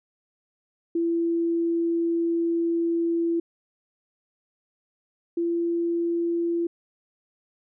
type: tone pair in turn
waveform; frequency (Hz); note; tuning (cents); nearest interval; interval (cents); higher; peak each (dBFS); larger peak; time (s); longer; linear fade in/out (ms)
sine; 336.1 / 339.8; E4 / F4; +34 / -47; unison; 19; second; -21 / -22; first; 0.95-3.4 / 5.37-6.67; first; 5
effects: none